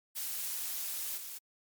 blue noise with level steps, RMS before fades -37 / -43 dBFS, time 0.15-1.39 s, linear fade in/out 20 ms, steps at 1.17 s, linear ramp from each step 10 ms, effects MP3 96 kbps

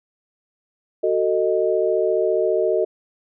sine chord, D# diminished, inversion first, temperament just, 373.4 / 448 / 622.3 Hz, F#4 / A4 / D#5, +16 / +31 / 0 cents, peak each -21 dBFS, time 1.03-2.85 s, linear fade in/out 10 ms, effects none

